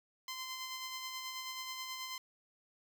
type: tone with tremolo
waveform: 10% pulse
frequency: 1036 Hz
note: C6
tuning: 17 cents flat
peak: -31 dBFS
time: 0.28-2.18 s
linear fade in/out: 2 ms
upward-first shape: sine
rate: 9.3 Hz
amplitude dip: 35%
effects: none